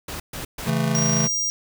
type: noise bursts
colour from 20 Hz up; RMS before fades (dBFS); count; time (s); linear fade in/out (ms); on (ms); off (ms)
pink; -32; 3; 0.08-0.7; 5; 120; 130
type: chord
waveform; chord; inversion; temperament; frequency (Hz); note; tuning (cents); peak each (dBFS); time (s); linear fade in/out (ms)
square; A major; first; just; 137.5 / 165 / 220; C#3 / E3 / A3; -14 / +2 / 0; -25; 0.66-1.28; 20
type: tone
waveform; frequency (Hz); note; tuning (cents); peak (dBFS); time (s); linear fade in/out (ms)
square; 5700; F8; +34; -22; 0.95-1.5; 0
effects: none